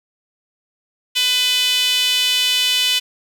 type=tone with high-pass filter; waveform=sawtooth; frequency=500 Hz; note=B4; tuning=21 cents sharp; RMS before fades=-17 dBFS; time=1.15-3 s; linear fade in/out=20 ms; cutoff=3100 Hz; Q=4.4; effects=none